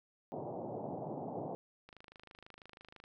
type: band-pass noise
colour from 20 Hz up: white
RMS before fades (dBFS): -42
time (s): 0.32-1.55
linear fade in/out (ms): 0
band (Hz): 110 to 820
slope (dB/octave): 48
type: click train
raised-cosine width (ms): 0.3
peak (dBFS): -37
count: 31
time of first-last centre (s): 1.89-3.039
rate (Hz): 26.1
effects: none